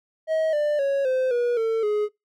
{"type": "tone with pitch steps", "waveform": "triangle", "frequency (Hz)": [636, 593.4, 553.7, 516.6, 482, 449.7, 419.6], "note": ["D#5", "D5", "C#5", "C5", "B4", "A4", "G#4"], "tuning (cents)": [38, 18, -2, -22, -42, 38, 18], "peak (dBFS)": -18, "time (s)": [0.27, 2.09], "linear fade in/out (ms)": 50, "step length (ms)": 260, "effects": ["noise-tail reverb RT60 0.2 s tail -24 dB re dry"]}